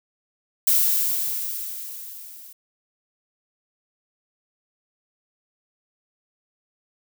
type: noise with level ramp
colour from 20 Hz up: violet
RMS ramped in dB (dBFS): -17 to -44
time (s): 0.67-2.53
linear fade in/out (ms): 5
effects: none